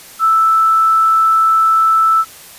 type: tone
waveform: sine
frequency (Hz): 1318.5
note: E6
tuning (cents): 0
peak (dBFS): -8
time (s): 0.19-2.25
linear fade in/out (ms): 50
effects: white hiss -37 dBFS RMS until 2.58 s + resampled to 32000 Hz